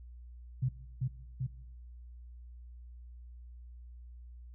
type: tone with echo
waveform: sine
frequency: 129.1 Hz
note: C3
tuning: 23 cents flat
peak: -27 dBFS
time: 0.62-0.69 s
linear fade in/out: 10 ms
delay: 390 ms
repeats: 2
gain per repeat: -2 dB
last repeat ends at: 1.47 s
effects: noise-tail reverb RT60 1.0 s tail -19 dB re dry + added 60 Hz sine -47 dBFS peak until 4.54 s